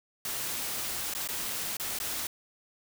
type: noise with dropouts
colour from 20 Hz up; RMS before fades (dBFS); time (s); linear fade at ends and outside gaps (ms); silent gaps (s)
white; -34; 0.25-2.27; 2; 1.138-1.149 / 1.276-1.287 / 1.769-1.798 / 1.988-2
effects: none